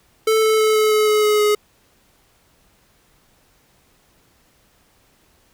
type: tone with pitch steps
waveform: square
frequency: 440 / 437 / 433.9 / 430.9 / 428 / 425 / 422.1 / 419.2 Hz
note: A4 / A4 / A4 / A4 / A4 / G#4 / G#4 / G#4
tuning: 0 / -12 / -24 / -36 / -48 / +40 / +28 / +16 cents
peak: -14 dBFS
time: 0.27-1.55 s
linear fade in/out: 5 ms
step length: 160 ms
effects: pink hiss -58 dBFS RMS until 5.53 s